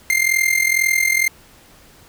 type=tone with amplitude modulation; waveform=45% pulse; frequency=2100 Hz; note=C7; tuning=6 cents sharp; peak=-11 dBFS; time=0.1-1.28 s; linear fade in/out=0 ms; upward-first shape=sine; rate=42.1 Hz; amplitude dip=80%; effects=pink hiss -48 dBFS RMS until 2.08 s